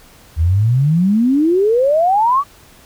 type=exponential sweep; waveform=sine; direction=up; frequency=75.5 to 1174.7 Hz; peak=-10 dBFS; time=0.36-2.44 s; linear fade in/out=50 ms; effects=pink hiss -45 dBFS RMS until 2.85 s